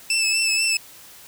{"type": "tone with vibrato", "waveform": "20% pulse", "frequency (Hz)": 2637, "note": "E7", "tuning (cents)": 0, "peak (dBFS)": -13, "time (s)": [0.1, 0.77], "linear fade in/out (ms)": 2, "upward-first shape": "triangle", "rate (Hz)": 4.1, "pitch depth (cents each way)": 36, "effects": ["white hiss -45 dBFS RMS until 1.27 s"]}